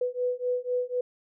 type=beating tone pair; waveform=sine; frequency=494 / 498 Hz; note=B4 / B4; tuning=0 / +14 cents; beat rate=4 Hz; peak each=-29 dBFS; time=0.01-1.01 s; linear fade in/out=5 ms; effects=none